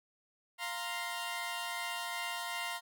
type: chord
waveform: 15% pulse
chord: F suspended fourth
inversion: none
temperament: equal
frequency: 698.5 / 932.3 / 1046.5 Hz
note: F5 / Bb5 / C6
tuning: 0 / 0 / 0 cents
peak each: -35 / -34 / -35 dBFS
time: 0.58-2.81 s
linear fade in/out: 50 ms
effects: none